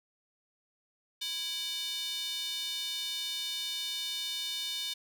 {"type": "tone with high-pass filter", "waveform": "square", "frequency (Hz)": 330.5, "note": "E4", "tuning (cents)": 5, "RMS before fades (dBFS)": -36, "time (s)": [1.21, 4.94], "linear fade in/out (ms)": 10, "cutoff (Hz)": 3500, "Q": 4.4, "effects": []}